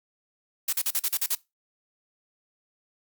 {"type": "noise bursts", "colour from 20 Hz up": "blue", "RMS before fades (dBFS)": -25, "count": 8, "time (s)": [0.68, 1.351], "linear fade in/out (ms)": 5, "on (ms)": 48, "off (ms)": 41, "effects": ["noise-tail reverb RT60 0.2 s tail -20 dB re dry", "Opus 48 kbps"]}